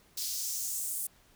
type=noise with high-pass filter sweep; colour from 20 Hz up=white; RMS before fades=-35 dBFS; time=0.17-1.07 s; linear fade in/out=5 ms; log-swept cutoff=4600 to 9500 Hz; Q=2.1; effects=pink hiss -63 dBFS RMS until 1.35 s